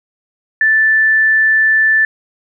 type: tone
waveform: sine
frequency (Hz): 1760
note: A6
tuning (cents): 0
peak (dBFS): -8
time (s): 0.61-2.05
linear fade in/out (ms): 2
effects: none